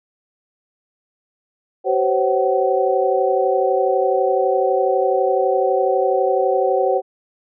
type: tone cluster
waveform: sine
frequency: 380.9 / 512 / 544 / 755 Hz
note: G4 / C5 / C#5 / F#5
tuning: -50 / -38 / -33 / +35 cents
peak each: -20 dBFS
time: 1.84-7.02 s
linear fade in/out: 50 ms
effects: none